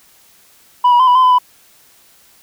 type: tone with pitch steps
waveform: sine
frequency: 986 / 967 / 1027 / 985 / 1028 / 1008 / 995 Hz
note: B5 / B5 / C6 / B5 / C6 / B5 / B5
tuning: -3 / -37 / -33 / -5 / -31 / +35 / +13 cents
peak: -4 dBFS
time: 0.84-1.386 s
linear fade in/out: 10 ms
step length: 78 ms
effects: tanh soft clip ceiling -6 dBFS + white hiss -49 dBFS RMS until 2.42 s